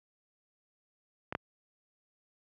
clicks, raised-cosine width 0.5 ms, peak -20 / -16 dBFS, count 2, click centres 1.325 / 1.351 s, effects high-pass 80 Hz 12 dB/octave

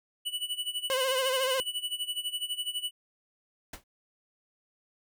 square tone with tremolo, 2957 Hz, F#7, 2 cents flat, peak -29 dBFS, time 0.25-2.91 s, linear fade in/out 20 ms, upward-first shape sine, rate 12 Hz, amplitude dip 85%
sawtooth tone with vibrato, 523.3 Hz, C5, in tune, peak -23 dBFS, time 0.9-1.6 s, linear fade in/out 0 ms, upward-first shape sine, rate 14 Hz, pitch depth 55 cents each way
pink noise with exponential decay, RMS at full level -36 dBFS, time 3.73-3.84 s, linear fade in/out 5 ms, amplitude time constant 23 ms
effects none

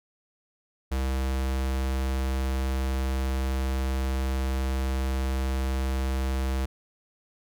square tone with notch filter, 65.9 Hz, C2, 13 cents sharp, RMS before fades -27 dBFS, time 0.91-6.66 s, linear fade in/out 10 ms, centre 150 Hz, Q 2, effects none

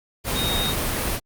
sine tone in noise, 3727 Hz, A#7, 1 cent flat, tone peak -24 dBFS, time 0.33-0.75 s, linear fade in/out 50 ms, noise pink, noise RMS -24 dBFS, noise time 0.24-1.2 s, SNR -3 dB, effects Opus 48 kbps

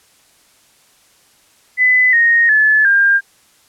sine tone with pitch steps, 2007 / 1861.8 / 1727.1 / 1602.2 Hz, B6 / A#6 / A6 / G6, +27 / -3 / -33 / +37 cents, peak -8 dBFS, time 1.77-3.21 s, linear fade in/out 50 ms, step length 360 ms, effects white hiss -52 dBFS RMS until 3.68 s + low-pass 11000 Hz 12 dB/octave

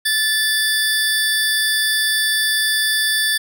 25% pulse tone pair together, 1748 / 4655 Hz, A6 / D8, -12 / -16 cents, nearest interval octave + perfect fourth, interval 1696 cents, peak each -13 / -17 dBFS, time 0.05-3.38 s, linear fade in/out 10 ms, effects none

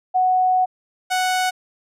sine / sawtooth tone pair in turn, 740 / 740 Hz, F#5 / F#5, 0 / 0 cents, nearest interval unison, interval 0 cents, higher neither, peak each -14 dBFS, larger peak neither, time 0.14-0.66 / 1.1-1.51 s, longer first, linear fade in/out 20 ms, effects low-pass 12000 Hz 12 dB/octave

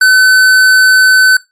sine tone with hard clipping, 1517 Hz, F#6, 43 cents sharp, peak -5 dBFS, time 0.01-1.37 s, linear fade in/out 5 ms, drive 15 dB, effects noise-tail reverb RT60 0.2 s tail -19 dB re dry + MP3 64 kbps

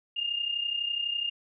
sine tone pair together, 2794 / 2826 Hz, F7 / F7, 0 / +20 cents, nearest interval unison, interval 20 cents, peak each -34 / -29 dBFS, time 0.16-1.3 s, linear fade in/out 10 ms, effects none

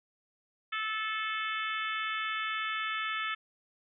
harmonic tone, 436.3 Hz, A4, 15 cents flat, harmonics 3 / 4 / 5 / 6 / 7 / 8, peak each -35 / -37 / -39 / -41 / -42 / -43 dBFS, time 0.72-3.35 s, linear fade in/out 10 ms, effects none

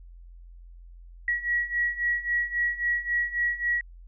sine beating tone pair, 1917 / 1920.7 Hz, A#6 / B6, +48 / -49 cents, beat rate 3.7 Hz, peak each -29 / -26 dBFS, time 1.28-3.81 s, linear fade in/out 2 ms, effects added 43 Hz sine -44 dBFS peak until 4.07 s

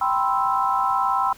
sine chord, C major seventh, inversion second, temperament equal, 784 / 987.8 / 1046.5 / 1318.5 Hz, G5 / B5 / C6 / E6, 0 / 0 / 0 / 0 cents, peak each -24 dBFS, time 0.01-1.33 s, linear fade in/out 5 ms, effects pink hiss -48 dBFS RMS until 1.37 s

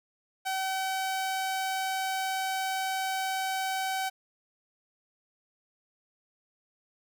sawtooth tone, 763 Hz, G5, 47 cents flat, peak -25 dBFS, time 0.45-4.1 s, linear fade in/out 20 ms, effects none

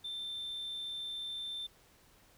sine tone, 3563 Hz, A7, 21 cents sharp, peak -36 dBFS, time 0.04-1.67 s, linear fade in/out 10 ms, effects tanh soft clip ceiling -36 dBFS + pink hiss -64 dBFS RMS until 2.37 s

